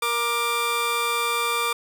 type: tone pair together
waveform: 20% pulse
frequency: 470.3 / 1185 Hz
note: A#4 / D6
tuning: +15 / +15 cents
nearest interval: octave + major third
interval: 1600 cents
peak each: -23 / -18 dBFS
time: 0.02-1.73 s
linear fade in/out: 5 ms
effects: none